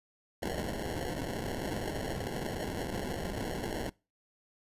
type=noise with sample-and-hold; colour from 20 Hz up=white; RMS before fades=-36 dBFS; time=0.42-3.9 s; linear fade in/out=10 ms; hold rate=1225 Hz; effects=noise-tail reverb RT60 0.3 s tail -24 dB re dry + resampled to 32000 Hz